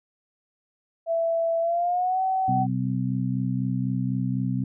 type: tone with pitch glide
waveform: sine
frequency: 664 to 758.3 Hz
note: E5 to F#5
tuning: +12 to +42 cents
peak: -21 dBFS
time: 1.06-2.67 s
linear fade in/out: 50 ms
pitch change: +230 cents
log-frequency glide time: 1.6-2.22 s
type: harmonic tone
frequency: 64 Hz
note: C2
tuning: 38 cents flat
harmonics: 2 / 3 / 4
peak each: -26 / -28 / -29 dBFS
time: 2.48-4.64 s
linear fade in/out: 5 ms
effects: none